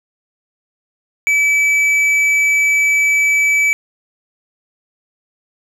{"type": "tone with tanh clipping", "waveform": "sine", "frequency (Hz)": 2300, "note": "D7", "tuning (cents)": -37, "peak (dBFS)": -12, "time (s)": [1.27, 3.73], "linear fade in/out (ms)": 0, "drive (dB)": 7, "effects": []}